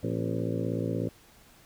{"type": "harmonic tone with a mistuned harmonic", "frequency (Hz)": 56.6, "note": "A1", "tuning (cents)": 50, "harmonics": [2, 3, 4, 5, 6, 7, 8, 9, 10], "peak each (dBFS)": [-33, -34, -39, -35, -37, -39, -39, -38, -42], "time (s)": [0.03, 1.09], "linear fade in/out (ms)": 5, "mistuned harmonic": 5, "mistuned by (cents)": -90, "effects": ["pink hiss -57 dBFS RMS until 1.65 s"]}